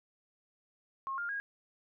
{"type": "tone with pitch steps", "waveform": "sine", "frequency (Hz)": [1078, 1405, 1636], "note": ["C#6", "F6", "G#6"], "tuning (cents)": [-49, 10, -26], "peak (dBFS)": -34, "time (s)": [1.07, 1.4], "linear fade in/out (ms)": 0, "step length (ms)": 110, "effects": []}